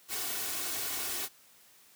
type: noise with comb filter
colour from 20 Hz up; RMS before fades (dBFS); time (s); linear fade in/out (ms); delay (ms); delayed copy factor
white; -35; 0.08-1.29; 50; 2.7; +0.55
effects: white hiss -60 dBFS RMS until 1.95 s + high-pass 100 Hz 12 dB/octave